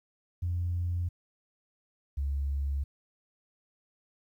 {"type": "tone pair in turn", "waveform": "sine", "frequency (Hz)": [87.4, 69.9], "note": ["F2", "C#2"], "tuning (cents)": [2, 15], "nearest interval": "major third", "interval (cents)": 387, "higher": "first", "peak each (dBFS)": -27, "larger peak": "neither", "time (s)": [[0.42, 1.09], [2.17, 2.84]], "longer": "neither", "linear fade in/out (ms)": 10, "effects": ["tanh soft clip ceiling -23 dBFS", "11-bit"]}